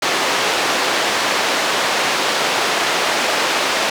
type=band-pass noise; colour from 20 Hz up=pink; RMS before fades=-18 dBFS; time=0.02-3.9 s; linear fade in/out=5 ms; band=490 to 5200 Hz; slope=12 dB/octave; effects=none